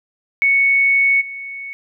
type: tone with level steps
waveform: sine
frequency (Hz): 2217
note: C#7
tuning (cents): 0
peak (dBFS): -11 / -27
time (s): 0.42-1.73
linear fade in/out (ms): 0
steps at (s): 1.2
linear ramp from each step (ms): 20
effects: none